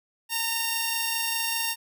10% pulse tone pair together, 916 / 2773 Hz, A#5 / F7, -31 / -13 cents, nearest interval octave + perfect fifth, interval 1918 cents, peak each -21 / -19 dBFS, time 0.29-1.76 s, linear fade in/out 50 ms, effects none

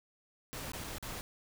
pink noise with dropouts, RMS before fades -42 dBFS, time 0.53-1.21 s, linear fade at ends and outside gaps 0 ms, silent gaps 0.718-0.734 / 0.839-0.843 / 0.983-1.026 s, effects none

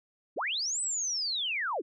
sine linear two-way sweep, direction up then down, 167.6 to 8150 to 250.2 Hz, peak -29 dBFS, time 0.36-1.82 s, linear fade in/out 20 ms, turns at 0.81 s, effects none

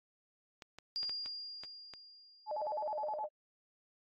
clicks, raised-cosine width 0.2 ms, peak -31 dBFS, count 7, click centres 0.622 / 0.786 / 1.031 / 1.095 / 1.26 / 1.636 / 1.937 s
sine tone with exponential decay, 4812 Hz, D8, 41 cents sharp, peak -34 dBFS, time 0.96-3.17 s, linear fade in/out 0 ms, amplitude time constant 480 ms
sine tone with vibrato, 721 Hz, F#5, 45 cents flat, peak -35 dBFS, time 2.46-3.29 s, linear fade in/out 50 ms, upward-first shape square, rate 9.6 Hz, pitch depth 300 cents each way
effects AAC 32 kbps

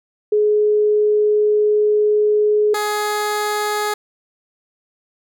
sine / 15% pulse tone pair in turn, 421.3 / 419.4 Hz, G#4 / G#4, +25 / +17 cents, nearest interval unison, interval 8 cents, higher first, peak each -12 dBFS, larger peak neither, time 0.32-2.74 / 2.74-3.94 s, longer first, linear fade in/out 5 ms, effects none

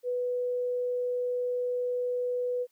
sine tone, 493.9 Hz, B4, in tune, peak -27 dBFS, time 0.03-2.67 s, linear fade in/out 50 ms, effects white hiss -72 dBFS RMS until 2.71 s + high-pass 200 Hz 12 dB/octave

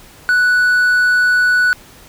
triangle tone, 1480 Hz, F#6, in tune, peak -8 dBFS, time 0.29-1.73 s, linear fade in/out 0 ms, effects pink hiss -42 dBFS RMS until 2.08 s

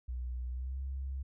sine tone with pitch glide, 61.74 to 66.94 Hz, B1 to C2, 0 to +40 cents, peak -35 dBFS, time 0.08-1.23 s, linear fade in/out 10 ms, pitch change +140 cents, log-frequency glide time 0.5-0.8 s, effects none

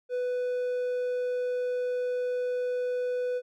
triangle tone, 496.5 Hz, B4, 9 cents sharp, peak -25 dBFS, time 0.09-3.42 s, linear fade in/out 50 ms, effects none

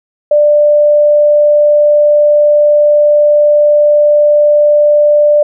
sine tone, 592 Hz, D5, 14 cents sharp, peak -4 dBFS, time 0.31-5.43 s, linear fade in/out 5 ms, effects none

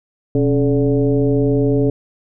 sine tone with frequency modulation, 277.2 Hz, C#4, in tune, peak -12 dBFS, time 0.35-1.9 s, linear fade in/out 2 ms, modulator 152 Hz, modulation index 1.4, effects none

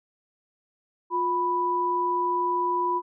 sine tone pair together, 354.3 / 987.8 Hz, F4 / B5, +25 / 0 cents, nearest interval octave + tritone, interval 1775 cents, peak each -29 / -23 dBFS, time 1.1-3.02 s, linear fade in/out 50 ms, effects none

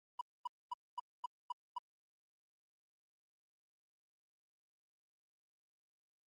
triangle tone bursts, 979 Hz, B5, 15 cents flat, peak -35 dBFS, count 7, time 0.19-1.784 s, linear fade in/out 5 ms, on 22 ms, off 240 ms, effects Opus 24 kbps

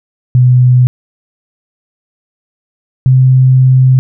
sine tone pair in turn, 125.5 / 129.78 Hz, B2 / C3, +28 / -14 cents, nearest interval minor second, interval 58 cents, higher second, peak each -3 dBFS, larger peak neither, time 0.35-0.87 / 3.06-3.99 s, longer second, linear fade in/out 0 ms, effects none

